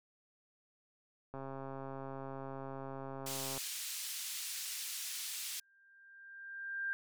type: click train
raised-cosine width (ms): 1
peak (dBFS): -31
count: 303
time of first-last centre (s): 1.34-3.577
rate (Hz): 135
type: band-pass noise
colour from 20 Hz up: white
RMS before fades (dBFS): -42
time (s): 3.26-5.6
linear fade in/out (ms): 5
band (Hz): 2500 to 11000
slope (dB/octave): 12
type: tone with exponential growth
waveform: sine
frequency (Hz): 1590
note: G6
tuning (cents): +24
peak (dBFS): -33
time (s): 5.45-6.93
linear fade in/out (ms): 0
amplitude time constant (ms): 320
effects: none